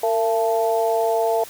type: tone cluster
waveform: sine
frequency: 455.6 / 676 / 876 Hz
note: A#4 / E5 / A5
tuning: -40 / +43 / -8 cents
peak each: -21 / -20 / -25 dBFS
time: 0.03-1.44 s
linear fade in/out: 5 ms
effects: white hiss -40 dBFS RMS until 1.49 s